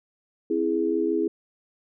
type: chord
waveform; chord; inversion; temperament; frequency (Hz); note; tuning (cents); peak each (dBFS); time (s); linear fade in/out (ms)
sine; C augmented; none; equal; 261.6 / 329.6 / 415.3; C4 / E4 / G#4; 0 / 0 / 0; -30 / -24 / -25; 0.5-1.28; 5
effects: none